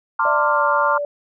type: chord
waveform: sine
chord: D minor seventh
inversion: second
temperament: equal with one note detuned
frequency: 901.6 / 1046.5 / 1174.7 / 1396.9 Hz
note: A5 / C6 / D6 / F6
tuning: +42 / 0 / 0 / 0 cents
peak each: -21 dBFS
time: 0.19-0.98 s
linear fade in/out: 5 ms
type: tone with pitch glide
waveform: sine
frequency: 592 to 580.2 Hz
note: D5 to D5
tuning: +14 to -21 cents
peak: -21 dBFS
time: 0.25-1.05 s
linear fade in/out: 2 ms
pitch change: -35 cents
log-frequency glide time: 0.5-0.62 s
type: tone with exponential decay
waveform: sine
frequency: 661 Hz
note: E5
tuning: 5 cents sharp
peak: -24 dBFS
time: 0.26-0.77 s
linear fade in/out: 0 ms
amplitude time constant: 110 ms
effects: none